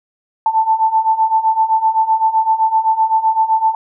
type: beating tone pair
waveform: sine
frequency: 880 / 887.8 Hz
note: A5 / A5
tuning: 0 / +15 cents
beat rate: 7.8 Hz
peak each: -16 / -13 dBFS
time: 0.46-3.75 s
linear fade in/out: 2 ms
effects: none